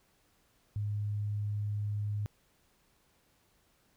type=tone; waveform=sine; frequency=103.83 Hz; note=G#2; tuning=in tune; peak=-31 dBFS; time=0.76-2.26 s; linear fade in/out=0 ms; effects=pink hiss -70 dBFS RMS until 3.96 s